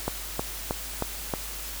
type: click train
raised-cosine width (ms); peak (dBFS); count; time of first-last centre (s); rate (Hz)
1; -12; 5; 0.08-1.338; 3.18
effects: added 50 Hz sine -40 dBFS peak until 1.8 s + white hiss -37 dBFS RMS until 1.8 s